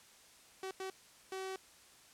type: tone bursts at uneven times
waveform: sawtooth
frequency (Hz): 380.2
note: F#4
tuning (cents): +47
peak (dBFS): -36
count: 3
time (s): 0.63-0.71 / 0.8-0.9 / 1.32-1.56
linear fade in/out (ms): 2
effects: white hiss -61 dBFS RMS until 2.13 s + low-pass 10000 Hz 12 dB/octave